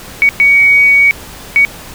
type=tone bursts at uneven times; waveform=sine; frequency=2249 Hz; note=C#7; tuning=24 cents sharp; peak=-4 dBFS; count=3; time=0.22-0.29 / 0.4-1.11 / 1.56-1.65 s; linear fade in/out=0 ms; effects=pink hiss -31 dBFS RMS until 1.94 s